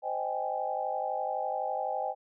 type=chord; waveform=sine; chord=Ab major seventh; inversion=first; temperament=just; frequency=519.1 / 623 / 778.7 / 830.6 Hz; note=C5 / Eb5 / G5 / Ab5; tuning=-14 / +2 / -12 / 0 cents; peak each=-37 / -36 / -33 / -36 dBFS; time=0.02-2.15 s; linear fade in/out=50 ms; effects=none